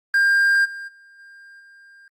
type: tone with level steps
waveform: triangle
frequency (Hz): 1600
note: G6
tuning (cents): +35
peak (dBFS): -12 / -29 / -45 / -41 / -44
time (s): 0.14-2.08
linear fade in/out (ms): 2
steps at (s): 0.64 / 0.87 / 1.18 / 1.59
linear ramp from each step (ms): 20
effects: Opus 24 kbps